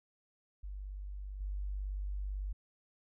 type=tone with level steps; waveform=sine; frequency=49 Hz; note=G1; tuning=in tune; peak=-40 / -35 dBFS; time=0.63-2.53 s; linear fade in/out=10 ms; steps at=1.4 s; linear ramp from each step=10 ms; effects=none